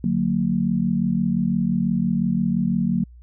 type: chord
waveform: sine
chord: D augmented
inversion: none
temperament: just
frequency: 146.83 / 183.54 / 229.4 Hz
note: D3 / F#3 / A#3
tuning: 0 / -14 / -28 cents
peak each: -27 / -21 / -22 dBFS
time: 0.04-3.04 s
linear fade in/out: 2 ms
effects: added 60 Hz sine -42 dBFS peak until 3.22 s